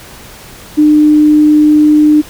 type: tone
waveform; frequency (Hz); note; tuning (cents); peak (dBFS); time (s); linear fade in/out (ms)
sine; 301.7; D4; +47; -3; 0.77-2.22; 20
effects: pink hiss -33 dBFS RMS until 2.29 s